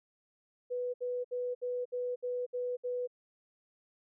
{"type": "tone bursts", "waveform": "sine", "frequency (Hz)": 493.9, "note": "B4", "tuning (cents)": 0, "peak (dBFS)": -32, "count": 8, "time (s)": [0.7, 3.075], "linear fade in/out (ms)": 20, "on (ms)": 240, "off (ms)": 65, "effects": []}